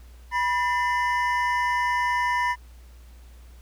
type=tone cluster; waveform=triangle; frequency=980 / 1795 / 2043 Hz; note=B5 / A6 / C7; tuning=-14 / +34 / -42 cents; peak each=-21 / -26 / -29 dBFS; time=0.31-2.56 s; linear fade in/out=50 ms; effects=added 60 Hz sine -44 dBFS peak until 3.61 s + pink hiss -58 dBFS RMS until 3.61 s